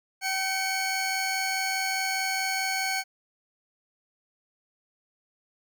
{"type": "tone pair together", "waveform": "20% pulse", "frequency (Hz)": [767.6, 2218], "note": ["G5", "C#7"], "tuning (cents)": [-37, 0], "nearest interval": "octave + tritone", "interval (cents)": 1837, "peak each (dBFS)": [-24, -24], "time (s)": [0.21, 3.04], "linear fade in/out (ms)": 50, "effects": []}